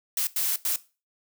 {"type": "noise bursts at uneven times", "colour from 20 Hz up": "blue", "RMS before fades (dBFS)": -26, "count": 3, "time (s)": [[0.17, 0.27], [0.36, 0.56], [0.65, 0.76]], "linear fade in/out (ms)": 2, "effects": ["noise-tail reverb RT60 0.3 s tail -17 dB re dry"]}